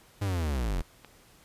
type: linear sweep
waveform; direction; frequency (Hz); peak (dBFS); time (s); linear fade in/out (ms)
45% pulse; down; 103.83 to 38.89; -27; 0.21-0.82; 10
type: clicks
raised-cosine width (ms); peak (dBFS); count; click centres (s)
0.3; -29 / -30; 2; 0.558 / 1.047
effects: pink hiss -58 dBFS RMS until 1.44 s + resampled to 32000 Hz

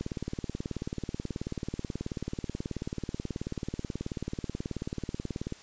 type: click train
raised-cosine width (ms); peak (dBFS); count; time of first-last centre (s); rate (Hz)
3; -20; 103; 0.01-5.524; 18.5
effects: white hiss -52 dBFS RMS until 5.62 s + resampled to 16000 Hz

